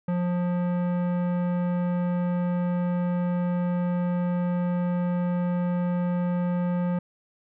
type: tone with tanh clipping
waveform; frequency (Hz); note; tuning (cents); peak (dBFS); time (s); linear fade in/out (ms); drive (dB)
sine; 177; F3; +23; -25; 0.08-6.99; 5; 16
effects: none